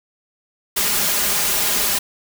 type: noise with comb filter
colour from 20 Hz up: white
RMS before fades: -19 dBFS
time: 0.76-1.99 s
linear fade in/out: 10 ms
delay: 4.9 ms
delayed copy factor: +0.65
effects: none